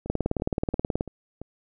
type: two click trains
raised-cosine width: 2 ms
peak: -11 / -23 dBFS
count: 18 / 5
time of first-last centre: 0.1-1.009 / 0.06-1.416 s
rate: 18.7 / 2.95 Hz
effects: none

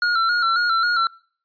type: tone with vibrato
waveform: square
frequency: 1391 Hz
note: F6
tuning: 7 cents flat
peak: -17 dBFS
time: 0.02-1.07 s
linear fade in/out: 2 ms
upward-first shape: square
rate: 3.7 Hz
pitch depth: 52 cents each way
effects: noise-tail reverb RT60 0.5 s tail -24 dB re dry + resampled to 11025 Hz

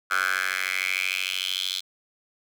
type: tone with high-pass filter sweep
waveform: 10% pulse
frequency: 93.3 Hz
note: F#2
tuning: 15 cents sharp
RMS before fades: -27 dBFS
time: 0.1-1.81 s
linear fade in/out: 20 ms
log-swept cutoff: 1400 to 3700 Hz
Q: 5.2
effects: none

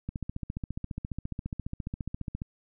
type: click train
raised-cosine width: 5 ms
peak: -21 dBFS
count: 35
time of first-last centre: 0.09-2.419 s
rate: 14.6 Hz
effects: none

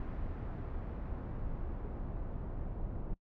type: noise with low-pass filter sweep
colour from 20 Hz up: brown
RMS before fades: -39 dBFS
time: 0-3.14 s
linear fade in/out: 2 ms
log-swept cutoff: 1600 to 900 Hz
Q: 0.78
effects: noise-tail reverb RT60 0.1 s tail -23 dB re dry

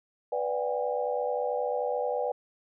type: chord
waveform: sine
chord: G# half-diminished seventh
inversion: first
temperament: equal with one note detuned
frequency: 493.9 / 587.3 / 740 / 809.3 Hz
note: B4 / D5 / F#5 / G#5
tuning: 0 / 0 / 0 / -45 cents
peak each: -30 / -32 / -36 / -34 dBFS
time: 0.32-2.32 s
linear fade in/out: 5 ms
effects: none

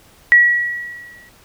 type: tone with exponential decay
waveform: sine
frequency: 1926 Hz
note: B6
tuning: 44 cents flat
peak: -4 dBFS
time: 0.32-1.29 s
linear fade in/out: 0 ms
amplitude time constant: 210 ms
effects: pink hiss -49 dBFS RMS until 1.44 s

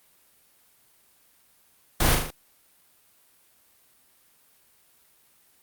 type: noise with echo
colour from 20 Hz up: pink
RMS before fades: -21 dBFS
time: 2-2.15 s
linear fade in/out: 5 ms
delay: 39 ms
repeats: 4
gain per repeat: -4 dB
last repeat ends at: 2.306 s
effects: white hiss -61 dBFS RMS until 5.62 s + Opus 32 kbps

